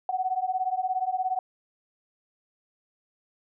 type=beating tone pair; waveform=sine; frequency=738 / 755 Hz; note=F#5 / F#5; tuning=-5 / +35 cents; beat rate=17 Hz; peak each=-28 dBFS; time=0.09-1.39 s; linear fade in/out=2 ms; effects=none